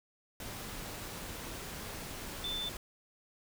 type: tone in noise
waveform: sine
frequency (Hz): 3531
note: A7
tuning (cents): +5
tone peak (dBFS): -35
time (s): 2.44-2.69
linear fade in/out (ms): 2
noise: pink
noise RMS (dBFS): -43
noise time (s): 0.4-2.77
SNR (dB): +5
effects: none